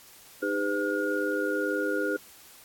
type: tone cluster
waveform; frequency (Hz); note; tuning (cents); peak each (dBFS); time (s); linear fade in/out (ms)
sine; 307.5 / 405.3 / 507 / 1431; D#4 / G#4 / B4 / F6; -20 / -42 / +45 / +42; -31; 0.42-2.17; 10
effects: white hiss -52 dBFS RMS until 2.64 s + AAC 64 kbps